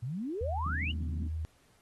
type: exponential sweep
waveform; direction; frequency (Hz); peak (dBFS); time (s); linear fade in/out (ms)
sine; up; 110.2 to 3019; -33; 0.02-0.92; 10
type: tone with vibrato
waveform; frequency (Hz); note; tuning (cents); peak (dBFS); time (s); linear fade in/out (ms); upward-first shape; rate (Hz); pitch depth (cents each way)
sine; 79.1; D#2; +29; -32; 0.41-1.45; 0; sine; 5.5; 25
type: band-pass noise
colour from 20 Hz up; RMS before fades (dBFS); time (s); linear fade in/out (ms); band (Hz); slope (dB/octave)
white; -42; 0.66-1.29; 5; 110 to 270; 48
effects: pink hiss -67 dBFS RMS until 1.81 s + AAC 32 kbps